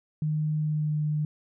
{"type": "tone with pitch glide", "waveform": "sine", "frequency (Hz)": [153.3, 151.19], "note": ["D#3", "D#3"], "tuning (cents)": [-25, -49], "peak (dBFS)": -24, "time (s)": [0.22, 1.25], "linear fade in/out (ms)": 2, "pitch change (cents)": -24, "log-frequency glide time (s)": [0.58, 0.99], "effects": []}